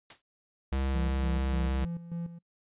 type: noise with exponential decay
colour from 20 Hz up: white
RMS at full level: -40 dBFS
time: 0.1-0.22 s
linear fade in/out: 5 ms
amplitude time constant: 26 ms
type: tone with pitch glide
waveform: square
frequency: 66.9 to 66.13 Hz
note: C2 to C2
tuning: +39 to +19 cents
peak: -28 dBFS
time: 0.72-1.85 s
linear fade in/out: 5 ms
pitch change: -20 cents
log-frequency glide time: 0.89-1.65 s
type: tone with tremolo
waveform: triangle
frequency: 170 Hz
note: F3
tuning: 46 cents flat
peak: -30 dBFS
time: 0.94-2.39 s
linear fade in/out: 10 ms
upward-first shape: square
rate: 3.4 Hz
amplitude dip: 70%
effects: noise-tail reverb RT60 0.1 s tail -25 dB re dry + resampled to 8000 Hz